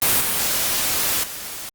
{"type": "noise with level steps", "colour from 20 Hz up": "white", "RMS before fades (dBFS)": [-17, -21, -32], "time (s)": [0.02, 1.69], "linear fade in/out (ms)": 0, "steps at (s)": [0.2, 1.23], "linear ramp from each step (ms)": 10, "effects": ["Opus 32 kbps"]}